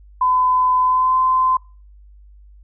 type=tone with pitch glide; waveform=sine; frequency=1012 to 1030.3 Hz; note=B5 to C6; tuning=+42 to -27 cents; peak=-13 dBFS; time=0.21-1.57 s; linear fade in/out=5 ms; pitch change=+31 cents; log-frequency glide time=0.83-1.16 s; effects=noise-tail reverb RT60 0.4 s tail -25 dB re dry + added 50 Hz sine -42 dBFS peak until 2.63 s